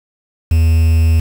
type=tone with quantisation; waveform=triangle; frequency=81.5 Hz; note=E2; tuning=19 cents flat; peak=-6 dBFS; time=0.51-1.2 s; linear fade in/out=5 ms; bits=5; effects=none